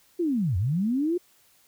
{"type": "linear two-way sweep", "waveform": "sine", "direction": "down then up", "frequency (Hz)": [363.7, 83, 363.7], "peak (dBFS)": -22, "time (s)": [0.19, 1.18], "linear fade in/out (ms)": 10, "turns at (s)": 0.57, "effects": ["white hiss -61 dBFS RMS until 1.67 s"]}